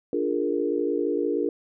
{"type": "chord", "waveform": "sine", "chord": "Bb dominant seventh", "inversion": "first", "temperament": "equal", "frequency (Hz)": [293.7, 349.2, 415.3, 466.2], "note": ["D4", "F4", "Ab4", "Bb4"], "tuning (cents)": [0, 0, 0, 0], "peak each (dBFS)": -28, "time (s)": [0.13, 1.49], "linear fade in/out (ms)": 2, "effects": []}